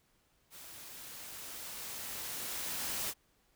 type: noise with level ramp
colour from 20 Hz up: white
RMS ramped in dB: -51 to -36 dBFS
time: 0.5-3.14 s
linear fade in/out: 50 ms
effects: pink hiss -72 dBFS RMS until 3.55 s